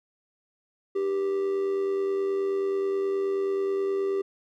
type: tone with amplitude modulation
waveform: triangle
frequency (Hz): 392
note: G4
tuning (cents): 0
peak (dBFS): -20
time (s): 0.95-4.22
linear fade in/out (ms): 10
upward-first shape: sine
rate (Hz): 89.4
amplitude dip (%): 45
effects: none